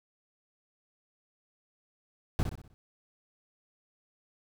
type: noise with echo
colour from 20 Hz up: brown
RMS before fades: -26 dBFS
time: 2.39-2.43 s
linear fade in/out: 0 ms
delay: 62 ms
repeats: 5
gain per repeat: -7 dB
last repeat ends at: 2.74 s
effects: none